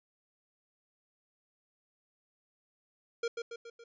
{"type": "tone with echo", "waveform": "square", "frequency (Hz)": 466.2, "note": "A#4", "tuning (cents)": 0, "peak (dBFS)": -31, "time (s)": [3.23, 3.28], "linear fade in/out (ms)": 5, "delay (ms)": 140, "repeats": 4, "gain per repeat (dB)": -5, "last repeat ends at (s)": 3.84, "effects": ["resampled to 16000 Hz"]}